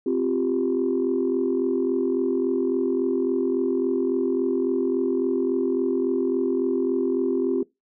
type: chord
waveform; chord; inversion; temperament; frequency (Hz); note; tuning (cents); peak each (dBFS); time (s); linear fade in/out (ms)
sine; C suspended fourth; none; just; 261.6 / 348.8 / 392.4; C4 / F4 / G4; 0 / -2 / +2; -24; 0.06-7.63; 5
effects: noise-tail reverb RT60 0.2 s tail -22 dB re dry + tanh soft clip ceiling -13 dBFS